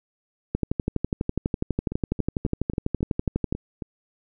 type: two click trains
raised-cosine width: 3 ms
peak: -10 / -18 dBFS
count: 37 / 8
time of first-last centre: 0.55-3.525 / 1.92-3.822 s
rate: 12.1 / 3.68 Hz
effects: none

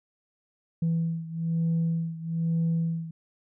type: beating tone pair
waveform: sine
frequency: 164.81 / 165.91 Hz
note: E3 / E3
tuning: 0 / +11 cents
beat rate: 1.1 Hz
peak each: -25 / -28 dBFS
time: 0.82-3.11 s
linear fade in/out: 5 ms
effects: tanh soft clip ceiling -20 dBFS

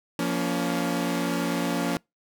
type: chord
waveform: sawtooth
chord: Bb minor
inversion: second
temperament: equal with one note detuned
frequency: 174.61 / 233.1 / 281.9 Hz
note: F3 / Bb3 / Db4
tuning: 0 / 0 / +29 cents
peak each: -25 / -26 / -24 dBFS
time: 0.19-1.97 s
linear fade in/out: 2 ms
effects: noise-tail reverb RT60 0.2 s tail -26 dB re dry

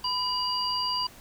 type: tone cluster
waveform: sine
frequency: 1002 / 2901 / 4743 Hz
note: B5 / F#7 / D8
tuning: +25 / -35 / +16 cents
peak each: -30 / -35 / -28 dBFS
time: 0.04-1.07 s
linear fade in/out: 5 ms
effects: pink hiss -50 dBFS RMS until 1.2 s

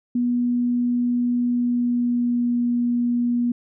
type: tone with pitch glide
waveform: sine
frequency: 243.1 to 240.7 Hz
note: B3 to B3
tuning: -27 to -44 cents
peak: -18 dBFS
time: 0.15-3.52 s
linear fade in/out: 5 ms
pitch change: -17 cents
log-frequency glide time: 1.47-2.59 s
effects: none

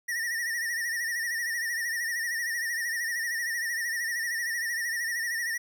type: tone with vibrato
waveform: square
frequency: 1864 Hz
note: A#6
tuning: 1 cent flat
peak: -29 dBFS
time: 0.08-5.58 s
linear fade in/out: 10 ms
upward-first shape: sine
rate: 13 Hz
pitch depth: 76 cents each way
effects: 11-bit

